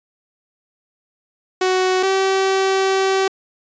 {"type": "tone pair in turn", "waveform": "sawtooth", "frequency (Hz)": [371.7, 384.4], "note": ["F#4", "G4"], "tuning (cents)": [8, -34], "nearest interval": "minor second", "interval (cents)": 58, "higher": "second", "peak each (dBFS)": -11, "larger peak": "neither", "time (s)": [[1.61, 2.03], [2.03, 3.28]], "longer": "second", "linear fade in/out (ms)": 5, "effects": ["resampled to 16000 Hz"]}